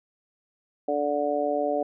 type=harmonic tone; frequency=145.9 Hz; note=D3; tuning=11 cents flat; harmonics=2 / 3 / 4 / 5; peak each=-31 / -30 / -26 / -29 dBFS; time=0.88-1.83 s; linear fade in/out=5 ms; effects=none